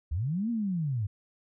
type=linear two-way sweep; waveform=sine; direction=up then down; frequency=65.41 to 240 to 94.8 Hz; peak=-27 dBFS; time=0.11-1.07 s; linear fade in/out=10 ms; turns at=0.5 s; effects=none